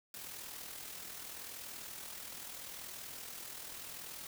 white noise with amplitude modulation, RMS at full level -45 dBFS, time 0.14-4.27 s, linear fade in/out 2 ms, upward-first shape sine, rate 40.8 Hz, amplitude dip 45%, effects none

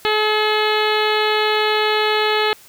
harmonic tone, 427.6 Hz, A4, 49 cents flat, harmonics 1 / 2 / 3 / 4 / 5 / 6 / 7 / 8 / 9 / 10, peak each -19 / -22 / -24 / -25 / -26 / -27 / -27 / -28 / -29 / -29 dBFS, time 0.05-2.53 s, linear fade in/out 0 ms, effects white hiss -46 dBFS RMS until 2.68 s

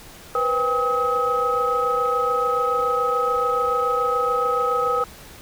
sine tone cluster, 487 / 514 / 799 / 1274 Hz, B4 / C5 / G5 / D#6, -24 / -31 / +33 / +41 cents, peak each -23 / -28 / -28 / -20 dBFS, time 0.35-5.04 s, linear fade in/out 2 ms, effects tanh soft clip ceiling -10 dBFS + pink hiss -43 dBFS RMS until 5.41 s

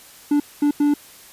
triangle tone bursts at uneven times, 291.5 Hz, D4, 13 cents flat, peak -12 dBFS, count 3, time 0.31-0.4 / 0.62-0.71 / 0.8-0.94 s, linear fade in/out 5 ms, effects white hiss -45 dBFS RMS until 1.32 s + resampled to 32000 Hz

